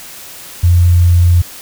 sine tone, 87.31 Hz, F2, in tune, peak -5 dBFS, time 0.63-1.42 s, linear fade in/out 10 ms, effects white hiss -32 dBFS RMS until 1.61 s

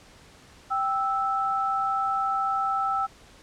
sine tone pair together, 783 / 1316.8 Hz, G5 / E6, -2 / -2 cents, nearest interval major sixth, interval 900 cents, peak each -27 / -25 dBFS, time 0.7-3.07 s, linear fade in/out 20 ms, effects pink hiss -52 dBFS RMS until 3.42 s + low-pass 8000 Hz 12 dB/octave

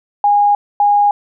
sine tone pair in turn, 820 / 820 Hz, G#5 / G#5, -22 / -22 cents, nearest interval unison, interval 0 cents, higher neither, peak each -8 dBFS, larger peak neither, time 0.24-0.55 / 0.8-1.11 s, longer neither, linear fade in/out 2 ms, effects none

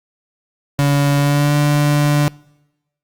35% pulse tone with pitch glide, 142.4 to 146.66 Hz, C#3 to D3, +47 to -2 cents, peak -10 dBFS, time 0.79-2.28 s, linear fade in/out 0 ms, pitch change +51 cents, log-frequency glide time 1.17-1.55 s, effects noise-tail reverb RT60 1.0 s tail -26 dB re dry + Opus 48 kbps

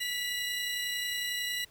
35% pulse tone cluster, 1969 / 2868 / 3969 Hz, B6 / F7 / B7, -6 / +45 / +8 cents, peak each -33 / -35 / -35 dBFS, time 0-1.65 s, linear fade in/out 10 ms, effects pink hiss -61 dBFS RMS until 1.7 s

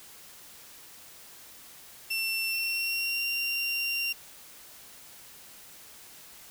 30% pulse tone with pitch glide, 2700 to 2765 Hz, E7 to F7, +41 to -18 cents, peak -25 dBFS, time 2.1-4.13 s, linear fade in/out 10 ms, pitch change +41 cents, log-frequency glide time 2.49-3.25 s, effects white hiss -50 dBFS RMS until 6.5 s

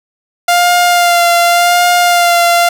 sawtooth tone with vibrato, 698.5 Hz, F5, in tune, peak -3 dBFS, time 0.48-2.69 s, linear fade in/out 5 ms, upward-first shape sine, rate 0.88 Hz, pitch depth 22 cents each way, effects none

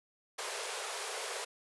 pink high-pass noise, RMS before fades -39 dBFS, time 0.38-1.45 s, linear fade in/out 10 ms, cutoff 390 Hz, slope 96 dB/octave, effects resampled to 24000 Hz

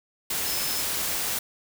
sine tone in noise, 5190 Hz, E8, 28 cents flat, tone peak -33 dBFS, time 0.46-0.82 s, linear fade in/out 5 ms, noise white, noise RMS -28 dBFS, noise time 0.3-1.39 s, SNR -8 dB, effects none

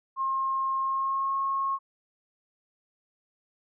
sine tone with pitch glide, 1069 to 1087.1 Hz, C6 to C#6, +37 to -34 cents, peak -25 dBFS, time 0.16-1.79 s, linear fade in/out 50 ms, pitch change +29 cents, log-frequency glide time 0.8-1.36 s, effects none

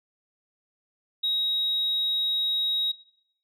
sine tone, 3800 Hz, A#7, 33 cents sharp, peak -22 dBFS, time 1.23-2.92 s, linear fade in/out 10 ms, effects noise-tail reverb RT60 0.7 s tail -19 dB re dry + tanh soft clip ceiling -19 dBFS

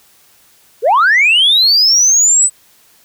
sine linear sweep, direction up, 392 to 8130 Hz, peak -5 dBFS, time 0.82-2.5 s, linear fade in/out 50 ms, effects tanh soft clip ceiling -4 dBFS + white hiss -49 dBFS RMS until 3.04 s

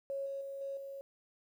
sine tone with level steps, 550 Hz, C#5, 14 cents flat, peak -35 / -37 / -40 / -37 / -42 dBFS, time 0.1-1.01 s, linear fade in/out 0 ms, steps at 0.26 / 0.41 / 0.61 / 0.77 s, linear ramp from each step 2 ms, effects 11-bit

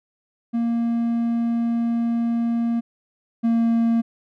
triangle tone pair in turn, 233.1 / 230.4 Hz, A#3 / A#3, 0 / -20 cents, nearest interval unison, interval 20 cents, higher first, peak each -17 / -14 dBFS, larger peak second, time 0.53-2.81 / 3.43-4.02 s, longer first, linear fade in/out 20 ms, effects none

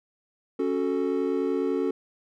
triangle chord, F# minor, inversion second, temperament equal with one note detuned, 275.9 / 370 / 440 Hz, C#4 / F#4 / A4, -8 / 0 / 0 cents, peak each -26 dBFS, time 0.59-1.91 s, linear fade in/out 5 ms, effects none

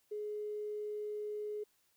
triangle tone with tanh clipping, 420.3 Hz, G#4, 21 cents sharp, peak -37 dBFS, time 0.11-1.64 s, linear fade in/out 10 ms, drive 3 dB, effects white hiss -74 dBFS RMS until 1.96 s

